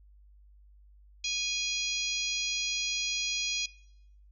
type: harmonic tone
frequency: 825 Hz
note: G#5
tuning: 12 cents flat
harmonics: 3 / 4 / 5 / 6 / 7 / 8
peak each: -35 / -36 / -37 / -38 / -38 / -39 dBFS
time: 1.24-3.66 s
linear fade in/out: 5 ms
effects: noise-tail reverb RT60 0.8 s tail -22 dB re dry + added 50 Hz sine -54 dBFS peak until 4.31 s